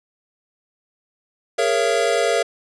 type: chord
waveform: square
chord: A# half-diminished seventh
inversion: third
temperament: equal with one note detuned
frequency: 415.3 / 466.2 / 554.4 / 675.4 Hz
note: G#4 / A#4 / C#5 / E5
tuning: 0 / 0 / 0 / +42 cents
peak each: -25 / -22 / -24 / -22 dBFS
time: 1.58-2.43 s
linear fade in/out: 10 ms
effects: resampled to 22050 Hz